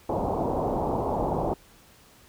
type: low-pass noise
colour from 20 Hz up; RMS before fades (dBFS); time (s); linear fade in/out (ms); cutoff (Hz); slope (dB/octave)
white; -27; 0.09-1.54; 5; 930; 48
effects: pink hiss -55 dBFS RMS until 2.28 s